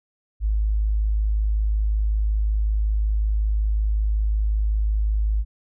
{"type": "tone", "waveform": "sine", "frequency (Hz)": 52.7, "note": "G#1", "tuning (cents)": 26, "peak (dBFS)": -18, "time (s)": [0.4, 5.45], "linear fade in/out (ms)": 50, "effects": []}